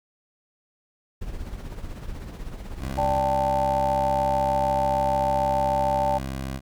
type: noise with tremolo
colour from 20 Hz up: brown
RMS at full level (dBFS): -32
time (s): 1.21-3.2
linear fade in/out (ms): 10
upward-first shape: triangle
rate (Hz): 16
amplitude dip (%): 60
type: tone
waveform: 15% pulse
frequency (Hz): 66.6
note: C2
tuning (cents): +31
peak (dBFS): -23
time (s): 2.79-6.61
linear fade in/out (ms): 50
type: chord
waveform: sine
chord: D suspended fourth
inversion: none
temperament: equal with one note detuned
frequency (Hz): 585.6 / 784 / 880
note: D5 / G5 / A5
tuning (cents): -5 / 0 / 0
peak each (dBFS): -25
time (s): 2.97-6.19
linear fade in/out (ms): 20
effects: none